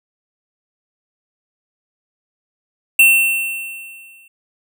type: tone with exponential decay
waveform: square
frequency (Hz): 2700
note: E7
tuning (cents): +41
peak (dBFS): -6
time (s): 2.99-4.28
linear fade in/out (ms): 5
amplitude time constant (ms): 280
effects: none